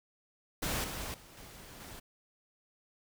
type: noise with level steps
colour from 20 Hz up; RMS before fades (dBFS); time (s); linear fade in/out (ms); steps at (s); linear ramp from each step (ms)
pink; -34 / -40 / -55 / -51 / -48; 0.62-2; 10; 0.84 / 1.14 / 1.37 / 1.8; 2
effects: none